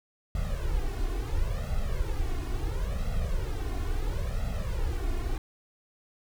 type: noise with flanger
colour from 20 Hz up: brown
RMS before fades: -29 dBFS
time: 0.35-5.38 s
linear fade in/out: 2 ms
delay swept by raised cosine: 1.5 to 2.8 ms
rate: 0.73 Hz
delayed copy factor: +1
effects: none